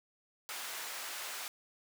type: high-pass noise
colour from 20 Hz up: pink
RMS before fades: -42 dBFS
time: 0.49-1.48 s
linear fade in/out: 0 ms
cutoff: 970 Hz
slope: 12 dB/octave
effects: none